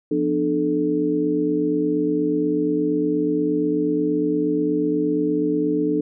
sine tone cluster, 174.5 / 250.4 / 298.8 / 437 Hz, F3 / B3 / D4 / A4, -1 / +24 / +30 / -12 cents, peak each -29 / -29 / -20 / -23 dBFS, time 0.11-6.01 s, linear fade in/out 5 ms, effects none

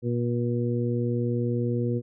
harmonic tone, 120 Hz, B2, 49 cents flat, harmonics 1 / 2 / 3 / 4, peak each -26 / -29 / -31 / -32 dBFS, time 0.02-2.02 s, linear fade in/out 50 ms, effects none

